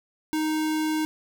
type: tone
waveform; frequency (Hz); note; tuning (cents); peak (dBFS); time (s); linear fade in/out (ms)
square; 311.1; D#4; 0; -24; 0.33-1.05; 0
effects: none